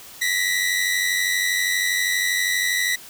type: tone pair together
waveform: sawtooth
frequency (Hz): 1907.5 / 2000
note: A#6 / B6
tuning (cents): +39 / +21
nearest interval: minor second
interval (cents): 82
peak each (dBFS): -19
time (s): 0.21-2.96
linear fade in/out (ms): 10
effects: white hiss -42 dBFS RMS until 3.09 s